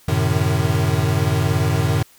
square chord, F# diminished seventh, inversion none, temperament equal with one note detuned, 92.5 / 110 / 130.81 / 151.83 Hz, F#2 / A2 / C3 / Eb3, 0 / 0 / 0 / -42 cents, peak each -22 / -22 / -24 / -22 dBFS, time 0.08-2.03 s, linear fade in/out 5 ms, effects white hiss -51 dBFS RMS until 2.18 s

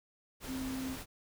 sine tone in noise, 261.6 Hz, C4, in tune, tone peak -36 dBFS, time 0.46-0.97 s, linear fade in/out 50 ms, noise pink, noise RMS -44 dBFS, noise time 0.4-1.06 s, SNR +5 dB, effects none

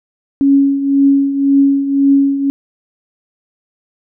sine tone with tremolo, 277.2 Hz, C#4, in tune, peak -5 dBFS, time 0.41-2.5 s, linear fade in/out 0 ms, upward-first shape triangle, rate 1.9 Hz, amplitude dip 70%, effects none

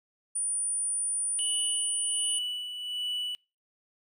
sine tone, 9397 Hz, D9, in tune, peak -27 dBFS, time 0.35-2.39 s, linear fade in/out 10 ms
triangle tone with tremolo, 2960 Hz, F#7, in tune, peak -27 dBFS, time 1.39-3.35 s, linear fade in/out 0 ms, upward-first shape sine, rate 1.3 Hz, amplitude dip 55%
effects noise-tail reverb RT60 0.3 s tail -26 dB re dry + tanh soft clip ceiling -20 dBFS

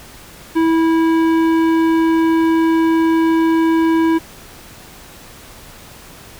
triangle tone with tanh clipping, 326.5 Hz, E4, 17 cents flat, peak -13 dBFS, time 0.55-4.19 s, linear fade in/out 20 ms, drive 18 dB, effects pink hiss -39 dBFS RMS until 6.39 s

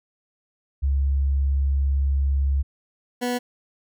sine / 20% pulse tone pair in turn, 68.9 / 245.5 Hz, C#2 / B3, -10 / -10 cents, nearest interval octave + minor seventh, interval 2200 cents, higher second, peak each -18 / -18 dBFS, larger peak neither, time 0.82-2.63 / 3.21-3.39 s, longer first, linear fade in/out 20 ms, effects none

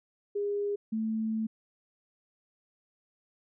sine tone pair in turn, 407.7 / 220.6 Hz, G#4 / A3, -32 / +5 cents, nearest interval major seventh, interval 1063 cents, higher first, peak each -28 dBFS, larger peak neither, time 0.35-0.76 / 0.92-1.47 s, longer second, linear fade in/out 10 ms, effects none

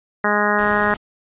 harmonic tone, 207.7 Hz, G#3, in tune, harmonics 1 / 2 / 3 / 4 / 5 / 6 / 7 / 8 / 9, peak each -24 / -24 / -24 / -24 / -24 / -24 / -24 / -24 / -24 dBFS, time 0.24-0.94 s, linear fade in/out 2 ms
pink noise, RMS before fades -34 dBFS, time 0.58-0.97 s, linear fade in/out 10 ms
effects resampled to 8000 Hz

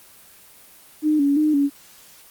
sine tone with vibrato, 293.7 Hz, D4, in tune, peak -15 dBFS, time 1.02-1.7 s, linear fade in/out 50 ms, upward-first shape square, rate 2.9 Hz, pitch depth 67 cents each way, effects white hiss -48 dBFS RMS until 2.3 s + Opus 24 kbps

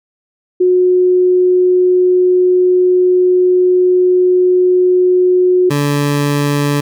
sine / 20% pulse tone pair in turn, 363.9 / 144.41 Hz, F#4 / D3, -29 / -29 cents, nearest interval octave + major third, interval 1600 cents, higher first, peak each -7 dBFS, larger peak neither, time 0.6-5.7 / 5.7-6.81 s, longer first, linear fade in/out 10 ms, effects none

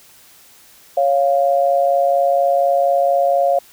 sine tone pair together, 554.8 / 699 Hz, C#5 / F5, +1 / +1 cents, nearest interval major third, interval 400 cents, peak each -15 dBFS, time 0.97-3.59 s, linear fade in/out 5 ms, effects white hiss -47 dBFS RMS until 3.72 s

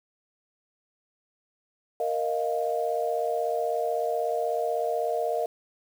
sine chord, Bb suspended fourth, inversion none, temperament equal, 466.2 / 622.3 / 698.5 Hz, Bb4 / Eb5 / F5, 0 / 0 / 0 cents, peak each -29 dBFS, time 2-5.46 s, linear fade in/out 2 ms, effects 8-bit

